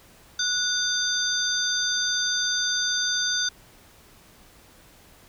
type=tone cluster; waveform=sine; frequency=1467 / 3592 / 4745 / 6160 Hz; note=F#6 / A7 / D8 / G8; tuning=-15 / +35 / +17 / -31 cents; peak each=-28 dBFS; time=0.39-3.49 s; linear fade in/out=5 ms; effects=pink hiss -53 dBFS RMS until 5.28 s